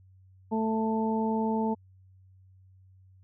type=harmonic tone; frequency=221.1 Hz; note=A3; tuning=9 cents sharp; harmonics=1 / 2 / 3 / 4; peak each=-27 / -32 / -39 / -32 dBFS; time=0.51-1.75 s; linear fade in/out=20 ms; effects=added 94 Hz sine -54 dBFS peak until 3.23 s